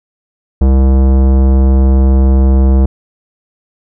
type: tone with tanh clipping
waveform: sine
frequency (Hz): 66.2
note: C2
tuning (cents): +21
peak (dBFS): -7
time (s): 0.61-2.86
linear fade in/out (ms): 5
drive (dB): 18
effects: none